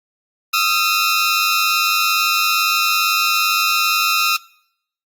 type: tone pair together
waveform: 15% pulse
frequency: 1253.3 / 1351 Hz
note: D#6 / E6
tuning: +12 / +42 cents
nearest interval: minor second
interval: 130 cents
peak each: -11 dBFS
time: 0.53-4.37 s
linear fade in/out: 10 ms
effects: noise-tail reverb RT60 0.7 s tail -23 dB re dry + Opus 32 kbps